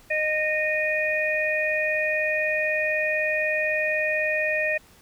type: harmonic tone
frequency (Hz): 616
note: D#5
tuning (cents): -17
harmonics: 1 / 3 / 4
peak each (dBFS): -26 / -26 / -26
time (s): 0.1-4.78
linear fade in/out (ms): 10
effects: pink hiss -54 dBFS RMS until 5.01 s